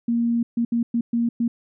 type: tone bursts at uneven times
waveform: sine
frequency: 234.4 Hz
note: A#3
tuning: 10 cents sharp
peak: -18 dBFS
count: 6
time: 0.08-0.43 / 0.57-0.65 / 0.72-0.83 / 0.94-1.01 / 1.13-1.29 / 1.4-1.48 s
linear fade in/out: 5 ms
effects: none